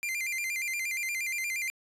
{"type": "tone with vibrato", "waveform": "45% pulse", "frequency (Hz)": 2227, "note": "C#7", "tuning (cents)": 7, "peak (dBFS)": -30, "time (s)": [0.03, 1.7], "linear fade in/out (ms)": 0, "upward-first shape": "square", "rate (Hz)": 8.5, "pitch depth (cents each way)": 120, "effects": ["resampled to 32000 Hz"]}